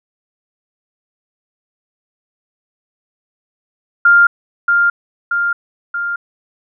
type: tone with echo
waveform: sine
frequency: 1400 Hz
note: F6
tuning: 4 cents sharp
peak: -5 dBFS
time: 4.05-4.27 s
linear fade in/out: 5 ms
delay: 630 ms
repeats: 3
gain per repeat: -4 dB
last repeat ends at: 6.16 s
effects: none